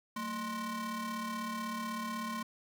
40% pulse ring-modulated tone, 415.3 Hz, G#4, in tune, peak -32 dBFS, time 0.16-2.43 s, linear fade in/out 5 ms, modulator 641 Hz, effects none

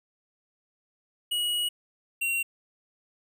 square tone pair in turn, 2908 / 2746 Hz, F#7 / F7, -31 / -30 cents, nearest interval minor second, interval 99 cents, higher first, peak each -26 dBFS, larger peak neither, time 1.31-1.69 / 2.21-2.43 s, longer first, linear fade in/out 10 ms, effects none

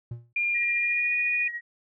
triangle tone with exponential decay, 118.2 Hz, A#2, 24 cents sharp, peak -27 dBFS, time 0.11-0.33 s, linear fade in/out 5 ms, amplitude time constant 46 ms
sine tone with pitch glide, 2405 to 2457 Hz, D7 to D#7, +41 to -22 cents, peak -23 dBFS, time 0.36-1.48 s, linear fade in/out 5 ms, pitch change +37 cents, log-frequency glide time 0.77-1.12 s
sine tone with tremolo, 1900 Hz, A#6, 33 cents sharp, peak -29 dBFS, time 0.54-1.61 s, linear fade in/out 20 ms, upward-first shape sine, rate 14 Hz, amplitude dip 60%
effects none

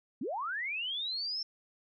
sine linear sweep, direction up, 196 to 5420 Hz, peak -33 dBFS, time 0.21-1.43 s, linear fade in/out 5 ms, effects none

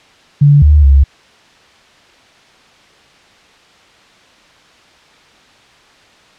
sine tone with pitch steps, 144.2 / 74.5 / 68.9 Hz, D3 / D2 / C#2, -31 / +25 / -10 cents, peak -3 dBFS, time 0.41-1.04 s, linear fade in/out 10 ms, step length 210 ms, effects white hiss -45 dBFS RMS until 6.38 s + low-pass 4000 Hz 12 dB/octave

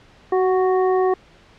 harmonic tone with a mistuned harmonic, 370 Hz, F#4, in tune, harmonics 1 / 2 / 3 / 5, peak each -16 / -22 / -27 / -35 dBFS, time 0.32-1.14 s, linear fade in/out 5 ms, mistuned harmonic 1, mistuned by +18 cents, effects pink hiss -50 dBFS RMS until 1.58 s + low-pass 4000 Hz 12 dB/octave

